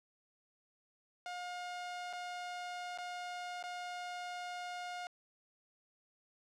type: tone with dropouts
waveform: sawtooth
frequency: 714 Hz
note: F5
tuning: 38 cents sharp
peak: -37 dBFS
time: 1.26-5.07 s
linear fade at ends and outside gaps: 1 ms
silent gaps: 2.129-2.133 / 2.976-2.985 / 3.627-3.638 s
effects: low-pass 6000 Hz 12 dB/octave